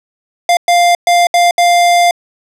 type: tone bursts at uneven times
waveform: square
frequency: 698.5 Hz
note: F5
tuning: in tune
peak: -7 dBFS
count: 5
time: 0.49-0.57 / 0.68-0.95 / 1.07-1.27 / 1.34-1.51 / 1.58-2.11 s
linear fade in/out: 2 ms
effects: low-pass 10000 Hz 12 dB/octave